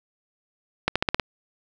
accelerating click train, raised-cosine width 0.3 ms, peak -4 dBFS, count 6, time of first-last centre 0.88-1.197 s, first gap 76 ms, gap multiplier 0.91, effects none

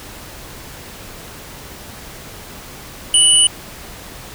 sine tone pair together, 2960 / 9370 Hz, F#7 / D9, 0 / -5 cents, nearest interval octave + minor sixth, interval 1995 cents, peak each -11 dBFS, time 3.14-3.47 s, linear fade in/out 2 ms, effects pink hiss -35 dBFS RMS until 4.34 s

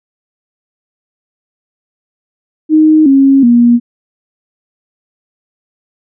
sine tone with pitch steps, 311.1 / 272.4 / 238.5 Hz, D#4 / C#4 / A#3, 0 / -30 / +40 cents, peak -3 dBFS, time 2.69-3.8 s, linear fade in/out 50 ms, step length 370 ms, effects none

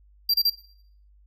square tone bursts, 4729 Hz, D8, 11 cents sharp, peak -19 dBFS, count 3, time 0.29-0.499 s, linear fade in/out 5 ms, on 49 ms, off 31 ms, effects noise-tail reverb RT60 0.6 s tail -18 dB re dry + added 50 Hz sine -53 dBFS peak until 1.26 s

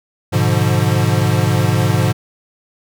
square chord, G# diminished seventh, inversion none, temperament equal, 103.83 / 123.47 / 146.83 / 174.61 Hz, G#2 / B2 / D3 / F3, 0 / 0 / 0 / 0 cents, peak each -17 / -18 / -20 / -21 dBFS, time 0.32-2.13 s, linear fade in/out 20 ms, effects none

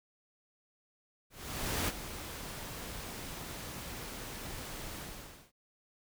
pink noise with ADSR envelope, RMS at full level -32 dBFS, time 1.3-5.52 s, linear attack 580 ms, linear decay 31 ms, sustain -11 dB, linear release 550 ms, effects none

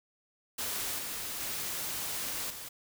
white noise with level steps, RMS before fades -35 / -38 / -36 / -43 dBFS, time 0.58-2.69 s, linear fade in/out 10 ms, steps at 0.98 / 1.4 / 2.5 s, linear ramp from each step 5 ms, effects none

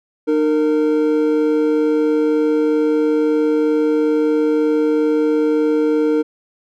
triangle tone pair together, 304.2 / 461.1 Hz, D#4 / A#4, -39 / -19 cents, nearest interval perfect fifth, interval 720 cents, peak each -14 dBFS, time 0.27-6.23 s, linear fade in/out 20 ms, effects none

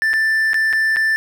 triangle tone with dropouts, 1770 Hz, A6, 10 cents sharp, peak -12 dBFS, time 0.02-1.16 s, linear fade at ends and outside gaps 0 ms, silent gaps 0.133-0.138 / 0.533-0.543 / 0.728-0.733 / 0.961-0.968 s, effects none

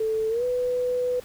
sine tone with pitch glide, 440 to 496.7 Hz, A4 to B4, 0 to +10 cents, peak -22 dBFS, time 0-1.2 s, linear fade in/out 5 ms, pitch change +210 cents, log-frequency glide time 0.29-0.44 s, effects pink hiss -48 dBFS RMS until 1.24 s

